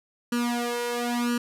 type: tone with flanger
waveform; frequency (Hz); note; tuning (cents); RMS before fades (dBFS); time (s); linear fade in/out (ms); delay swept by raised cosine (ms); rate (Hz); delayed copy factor
sawtooth; 240; B3; -49; -27; 0.32-1.38; 5; 0.69 to 1.99; 0.98; +0.95
effects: resampled to 32000 Hz + 9-bit